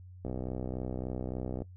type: click train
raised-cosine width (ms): 2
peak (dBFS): -23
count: 88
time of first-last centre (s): 0.25-1.62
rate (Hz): 63.5
effects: noise-tail reverb RT60 0.1 s tail -19 dB re dry + added 91 Hz sine -47 dBFS peak until 1.76 s